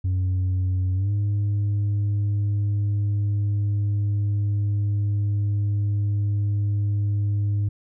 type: tone with pitch glide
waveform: sine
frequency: 92.8 to 102.37 Hz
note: F#2 to G#2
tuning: +6 to -24 cents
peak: -17 dBFS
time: 0.04-7.69 s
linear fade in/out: 10 ms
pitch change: +170 cents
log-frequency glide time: 0.94-1.11 s
effects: tanh soft clip ceiling -19 dBFS